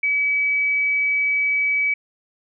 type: tone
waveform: sine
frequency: 2284 Hz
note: D7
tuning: 49 cents flat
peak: -17 dBFS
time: 0.03-1.94 s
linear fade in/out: 5 ms
effects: none